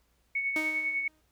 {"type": "tone with tremolo", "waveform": "sine", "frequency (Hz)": 2217, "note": "C#7", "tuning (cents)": 0, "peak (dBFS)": -26, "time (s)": [0.35, 1.08], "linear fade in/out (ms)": 5, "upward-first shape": "sine", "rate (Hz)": 10, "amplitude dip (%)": 45}
{"type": "tone with exponential decay", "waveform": "sawtooth", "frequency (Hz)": 311.1, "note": "D#4", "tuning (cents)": 0, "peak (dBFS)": -27, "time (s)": [0.56, 1.21], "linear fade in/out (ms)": 2, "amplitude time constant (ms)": 140}
{"effects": ["added 60 Hz sine -70 dBFS peak until 1.31 s", "pink hiss -72 dBFS RMS until 1.31 s"]}